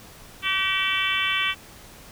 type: harmonic tone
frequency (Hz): 383.5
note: G4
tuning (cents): -38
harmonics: 3 / 4 / 5 / 6 / 7 / 8 / 9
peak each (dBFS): -30 / -31 / -30 / -27 / -28 / -28 / -31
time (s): 0.42-1.55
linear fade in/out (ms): 50
effects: pink hiss -46 dBFS RMS until 2.11 s